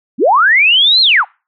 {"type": "linear two-way sweep", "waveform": "sine", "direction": "up then down", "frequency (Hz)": [183.6, 4265, 678], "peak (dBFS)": -6, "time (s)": [0.18, 1.25], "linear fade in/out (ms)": 50, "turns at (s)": 1.01, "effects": ["noise-tail reverb RT60 0.3 s tail -25 dB re dry"]}